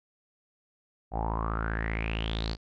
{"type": "tone with low-pass filter sweep", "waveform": "sawtooth", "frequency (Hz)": 55.2, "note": "A1", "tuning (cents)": 6, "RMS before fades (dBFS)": -31, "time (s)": [1.11, 2.57], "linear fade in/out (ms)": 50, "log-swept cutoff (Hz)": [740, 4700], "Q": 8.6, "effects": []}